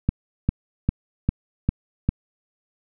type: click train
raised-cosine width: 5 ms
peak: -6 dBFS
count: 6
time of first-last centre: 0.09-2.09 s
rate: 2.5 Hz
effects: none